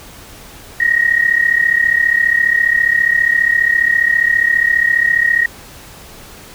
sine tone pair together, 1864 / 1898.8 Hz, A#6 / A#6, -1 / +31 cents, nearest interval unison, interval 32 cents, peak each -13 dBFS, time 0.8-5.46 s, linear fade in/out 5 ms, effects pink hiss -37 dBFS RMS until 6.54 s

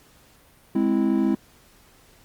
triangle chord, Ab augmented, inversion none, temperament equal, 207.7 / 261.6 / 329.6 Hz, Ab3 / C4 / E4, 0 / 0 / 0 cents, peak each -21 dBFS, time 0.75-1.35 s, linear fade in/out 5 ms, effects pink hiss -55 dBFS RMS until 2.24 s + Opus 48 kbps

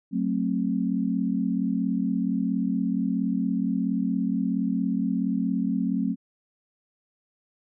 sine chord, F# diminished, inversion none, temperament just, 185 / 222 / 266.4 Hz, F#3 / A3 / C4, 0 / +16 / +31 cents, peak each -27 dBFS, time 0.11-6.16 s, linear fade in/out 50 ms, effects none

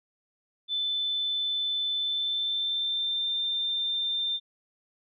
sine tone with pitch glide, 3520 to 3588 Hz, A7 to A7, 0 to +33 cents, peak -26 dBFS, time 0.68-4.4 s, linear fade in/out 50 ms, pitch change +33 cents, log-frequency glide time 1.96-3.31 s, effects none

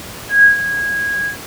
sine tone with ADSR envelope, 1646 Hz, G#6, 16 cents flat, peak -3 dBFS, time 0.29-1.37 s, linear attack 150 ms, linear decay 120 ms, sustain -13 dB, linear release 110 ms, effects pink hiss -31 dBFS RMS until 1.46 s + high-pass 60 Hz 12 dB/octave

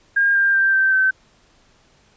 sine tone with pitch steps, 1615 / 1595.5 / 1576.3 / 1557.3 / 1538.5 Hz, G#6 / G6 / G6 / G6 / G6, -49 / +30 / +9 / -12 / -33 cents, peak -13 dBFS, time 0.16-1.11 s, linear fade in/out 10 ms, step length 190 ms, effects pink hiss -56 dBFS RMS until 2.16 s + resampled to 16000 Hz

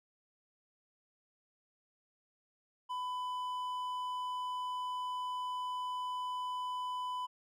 triangle tone with hard clipping, 1000 Hz, B5, 21 cents sharp, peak -37 dBFS, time 2.89-7.27 s, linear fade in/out 20 ms, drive 9 dB, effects none

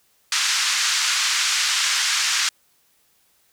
white band-pass noise, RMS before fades -21 dBFS, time 0.32-2.49 s, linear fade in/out 2 ms, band 1200 to 6800 Hz, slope 24 dB/octave, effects white hiss -62 dBFS RMS until 3.52 s

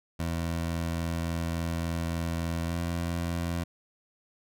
20% pulse tone with pitch glide, 83.5 to 85.21 Hz, E2 to F2, +23 to -42 cents, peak -24 dBFS, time 0.19-3.64 s, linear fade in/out 10 ms, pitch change +35 cents, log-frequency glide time 2.65-2.76 s, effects none

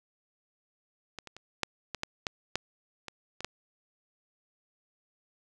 clicks, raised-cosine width 0.2 ms, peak -22 / -27 / -28 / -10 / -17 / -14 / -13 / -11 / -22 / -22 / -14 dBFS, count 11, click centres 1.187 / 1.273 / 1.366 / 1.633 / 1.947 / 2.034 / 2.268 / 2.556 / 3.083 / 3.406 / 3.446 s, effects none

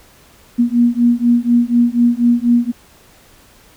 sine beating tone pair, 236.9 / 241 Hz, A#3 / B3, +28 / -42 cents, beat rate 4.1 Hz, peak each -13 dBFS, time 0.58-2.72 s, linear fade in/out 20 ms, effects pink hiss -47 dBFS RMS until 3.76 s

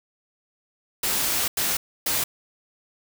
white noise bursts at uneven times, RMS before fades -24 dBFS, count 3, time 1.03-1.48 / 1.57-1.77 / 2.06-2.24 s, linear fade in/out 5 ms, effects none

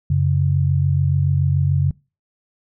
sine tone pair together, 92.64 / 139.6 Hz, F#2 / C#3, +3 / +13 cents, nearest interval perfect fifth, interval 710 cents, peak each -18 / -16 dBFS, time 0.1-1.91 s, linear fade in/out 5 ms, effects noise-tail reverb RT60 0.3 s tail -23 dB re dry

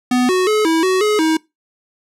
square tone with pitch steps, 249.2 / 369.3 / 428 / 325.1 / 373.7 / 422.9 / 318.3 Hz, B3 / F#4 / A4 / E4 / F#4 / G#4 / D#4, +16 / -3 / -48 / -24 / +17 / +31 / +39 cents, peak -13 dBFS, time 0.11-1.37 s, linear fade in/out 5 ms, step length 180 ms, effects noise-tail reverb RT60 0.2 s tail -22 dB re dry + low-pass 10000 Hz 12 dB/octave

